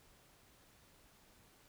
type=silence; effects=pink hiss -66 dBFS RMS until 1.68 s